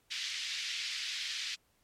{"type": "band-pass noise", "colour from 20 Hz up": "white", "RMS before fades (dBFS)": -38, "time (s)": [0.1, 1.56], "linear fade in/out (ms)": 20, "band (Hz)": [2000, 4900], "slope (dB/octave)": 24, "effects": ["pink hiss -72 dBFS RMS until 1.83 s", "MP3 64 kbps"]}